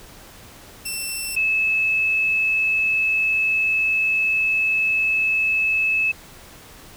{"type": "tone pair in turn", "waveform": ["10% pulse", "sine"], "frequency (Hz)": [2687, 2600], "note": ["E7", "E7"], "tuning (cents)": [33, -24], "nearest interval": "minor second", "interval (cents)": 57, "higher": "first", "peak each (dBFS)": -17, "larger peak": "neither", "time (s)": [[0.85, 1.36], [1.36, 6.12]], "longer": "second", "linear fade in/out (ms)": 10, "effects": ["pink hiss -44 dBFS RMS until 6.96 s"]}